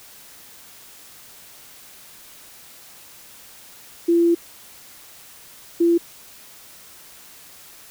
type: tone bursts at uneven times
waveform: sine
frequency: 340 Hz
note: F4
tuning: 46 cents flat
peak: -13 dBFS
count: 2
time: 4.08-4.35 / 5.8-5.98 s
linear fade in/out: 10 ms
effects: white hiss -45 dBFS RMS until 7.9 s